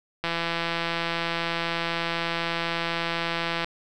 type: click train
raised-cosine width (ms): 0.3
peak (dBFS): -11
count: 573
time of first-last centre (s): 0.24-3.645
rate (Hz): 168
effects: none